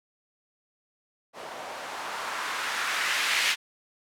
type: noise with low-pass filter sweep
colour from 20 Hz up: violet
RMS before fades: -30 dBFS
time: 1.33-3.56 s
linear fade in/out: 50 ms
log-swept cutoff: 620 to 2400 Hz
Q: 1.4
effects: none